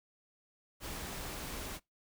pink noise, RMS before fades -42 dBFS, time 0.8-1.8 s, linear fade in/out 50 ms, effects noise-tail reverb RT60 0.2 s tail -25 dB re dry

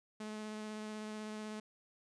sawtooth tone with vibrato, 214.3 Hz, A3, 45 cents flat, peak -38 dBFS, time 0.2-1.6 s, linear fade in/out 5 ms, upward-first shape sine, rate 16 Hz, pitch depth 10 cents each way, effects resampled to 22050 Hz

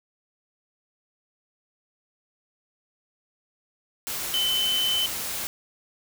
sine tone in noise, 3049 Hz, G7, 49 cents flat, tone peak -22 dBFS, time 4.34-5.06 s, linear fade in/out 0 ms, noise white, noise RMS -31 dBFS, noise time 4.07-5.47 s, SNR +6 dB, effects none

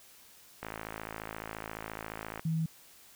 click train, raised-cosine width 0.5 ms, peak -23 dBFS, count 97, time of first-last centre 0.63-2.395 s, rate 54.4 Hz
sine tone, 161.4 Hz, E3, 36 cents flat, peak -28 dBFS, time 2.45-2.66 s, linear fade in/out 5 ms
effects white hiss -57 dBFS RMS until 3.15 s

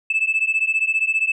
sine beating tone pair, 2616 / 2631 Hz, E7 / E7, -14 / -4 cents, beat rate 15 Hz, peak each -19 dBFS, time 0.1-1.32 s, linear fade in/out 5 ms, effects tanh soft clip ceiling -12 dBFS

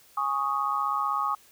sine chord, Ab suspended fourth, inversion none, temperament equal, 830.6 / 1108.7 / 1244.5 Hz, Ab5 / Db6 / Eb6, 0 / 0 / 0 cents, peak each -32 / -28 / -28 dBFS, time 0.17-1.35 s, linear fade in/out 5 ms, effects white hiss -57 dBFS RMS until 1.51 s

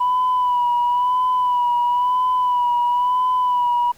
sine tone with vibrato, 986 Hz, B5, 3 cents flat, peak -14 dBFS, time 0-3.92 s, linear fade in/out 10 ms, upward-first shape sine, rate 0.99 Hz, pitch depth 37 cents each way, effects tanh soft clip ceiling -12 dBFS + pink hiss -51 dBFS RMS until 3.97 s

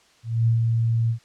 sine tone with ADSR envelope, 114.9 Hz, A#2, 25 cents flat, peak -15 dBFS, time 0.23-1.19 s, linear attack 240 ms, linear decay 120 ms, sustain -3 dB, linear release 95 ms, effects white hiss -57 dBFS RMS until 1.24 s + low-pass 6000 Hz 12 dB/octave

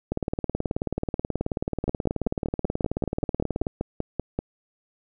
two click trains, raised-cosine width 2 ms, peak -12 / -12 dBFS, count 67 / 14, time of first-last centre 0.12-3.668 / 1.88-4.39 s, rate 18.6 / 5.18 Hz, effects none

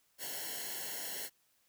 white noise with comb filter, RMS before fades -41 dBFS, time 0.18-1.3 s, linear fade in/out 50 ms, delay 0.82 ms, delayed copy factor -0.95, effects white hiss -73 dBFS RMS until 1.68 s

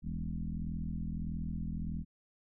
sine tone with frequency modulation, 111.5 Hz, A2, 23 cents sharp, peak -34 dBFS, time 0.02-2.05 s, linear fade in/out 50 ms, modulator 41.6 Hz, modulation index 2.8, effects none

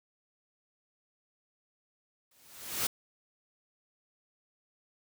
white noise with exponential growth, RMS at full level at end -28 dBFS, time 2.31-2.87 s, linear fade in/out 5 ms, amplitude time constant 120 ms, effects none

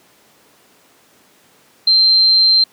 sine tone, 4138 Hz, C8, 20 cents flat, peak -8 dBFS, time 1.87-2.64 s, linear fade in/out 5 ms, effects pink hiss -51 dBFS RMS until 2.72 s + high-pass 200 Hz 12 dB/octave

